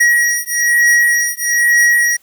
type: beating tone pair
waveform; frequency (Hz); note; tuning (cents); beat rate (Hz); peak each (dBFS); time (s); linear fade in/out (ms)
square; 1905 / 1906.1; A#6 / A#6; +37 / +38; 1.1; -14; 0-2.17; 10
effects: white hiss -53 dBFS RMS until 2.22 s